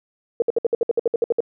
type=tone bursts; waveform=sine; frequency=466.2 Hz; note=A#4; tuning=in tune; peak=-14 dBFS; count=13; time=0.4-1.405 s; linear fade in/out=2 ms; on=21 ms; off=61 ms; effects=none